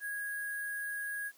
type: tone with sample-and-hold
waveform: sine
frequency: 1654 Hz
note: G#6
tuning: 8 cents flat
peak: -35 dBFS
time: 0-1.32 s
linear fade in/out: 50 ms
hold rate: 11025 Hz
effects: white hiss -63 dBFS RMS until 1.37 s + high-pass 200 Hz 12 dB/octave